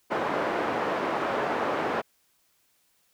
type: band-pass noise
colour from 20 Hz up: pink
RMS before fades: -28 dBFS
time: 0.1-2.02 s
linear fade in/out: 20 ms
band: 390 to 1300 Hz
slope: 12 dB/octave
effects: white hiss -68 dBFS RMS until 3.13 s